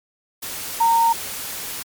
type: tone in noise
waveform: sine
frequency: 920 Hz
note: A#5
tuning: 23 cents flat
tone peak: -13 dBFS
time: 0.8-1.13 s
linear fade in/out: 10 ms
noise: white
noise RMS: -30 dBFS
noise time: 0.42-1.83 s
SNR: +14 dB
effects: MP3 96 kbps